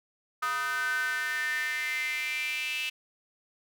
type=tone with high-pass filter sweep; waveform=square; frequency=138.59 Hz; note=C#3; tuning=in tune; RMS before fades=-31 dBFS; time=0.42-2.9 s; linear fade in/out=10 ms; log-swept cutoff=1300 to 2700 Hz; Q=8.2; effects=none